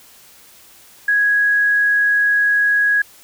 sine tone, 1661.2 Hz, G#6, in tune, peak -12 dBFS, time 1.08-3.02 s, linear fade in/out 5 ms, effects white hiss -46 dBFS RMS until 3.23 s

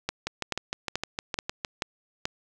two click trains, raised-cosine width 0.2 ms, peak -12 / -10 dBFS, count 10 / 6, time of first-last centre 0.27-1.648 / 0.09-2.255 s, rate 6.53 / 2.31 Hz, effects none

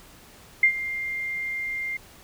sine tone with ADSR envelope, 2100 Hz, C7, 6 cents sharp, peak -12 dBFS, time 0.63-1.97 s, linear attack 4 ms, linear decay 83 ms, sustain -15 dB, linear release 5 ms, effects pink hiss -50 dBFS RMS until 2.23 s

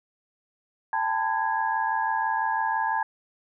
sine tone cluster, 801 / 887 / 1005 / 1654 Hz, G5 / A5 / B5 / G#6, +37 / +14 / +30 / -8 cents, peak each -32 / -25 / -32 / -30 dBFS, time 0.93-3.03 s, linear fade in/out 2 ms, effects none

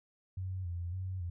sine tone with vibrato, 90 Hz, F#2, 47 cents flat, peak -35 dBFS, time 0.37-1.3 s, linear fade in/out 5 ms, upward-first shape square, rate 1.8 Hz, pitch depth 64 cents each way, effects none

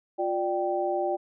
sine tone cluster, 353.5 / 592 / 780 Hz, F4 / D5 / G5, +21 / +14 / -9 cents, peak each -29 dBFS, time 0.18-1.17 s, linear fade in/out 20 ms, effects none

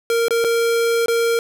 square tone with dropouts, 463.9 Hz, A#4, 8 cents flat, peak -16 dBFS, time 0.1-1.39 s, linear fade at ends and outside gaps 1 ms, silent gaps 0.283-0.307 / 0.442-0.446 / 1.06-1.082 s, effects none

